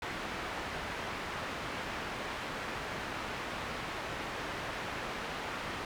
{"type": "low-pass noise", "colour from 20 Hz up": "white", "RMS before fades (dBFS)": -39, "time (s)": [0.02, 5.85], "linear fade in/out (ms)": 2, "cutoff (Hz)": 1900, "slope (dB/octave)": 12, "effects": []}